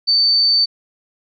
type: tone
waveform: sine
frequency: 4556 Hz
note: C#8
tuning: 47 cents sharp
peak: -11 dBFS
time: 0.07-0.66 s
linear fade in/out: 20 ms
effects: none

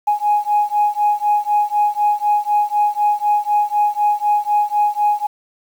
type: beating tone pair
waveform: sine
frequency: 830.6 / 834.6 Hz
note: G#5 / G#5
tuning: 0 / +8 cents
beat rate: 4 Hz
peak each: -16 dBFS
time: 0.07-5.27 s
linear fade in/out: 10 ms
effects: tanh soft clip ceiling -7 dBFS + 7-bit

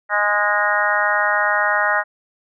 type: harmonic tone with a mistuned harmonic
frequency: 207.2 Hz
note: G#3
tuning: 4 cents flat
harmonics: 3 / 4 / 5 / 6 / 7 / 8 / 9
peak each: -24 / -23 / -25 / -24 / -21 / -25 / -21 dBFS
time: 0.09-2.04 s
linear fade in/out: 50 ms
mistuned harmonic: 8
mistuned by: -17 cents
effects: none

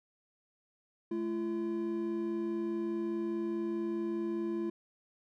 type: tone pair together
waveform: triangle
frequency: 215.2 / 340 Hz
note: A3 / F4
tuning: -38 / -46 cents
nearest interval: minor sixth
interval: 792 cents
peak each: -36 / -31 dBFS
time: 1.11-4.7 s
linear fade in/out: 5 ms
effects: none

